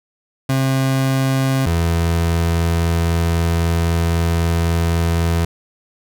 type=tone pair in turn; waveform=30% pulse; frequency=133.4 / 83.81 Hz; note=C3 / E2; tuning=+34 / +29 cents; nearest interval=minor sixth; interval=805 cents; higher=first; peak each=-12 dBFS; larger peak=neither; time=0.49-1.66 / 1.66-5.45 s; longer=second; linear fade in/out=5 ms; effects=none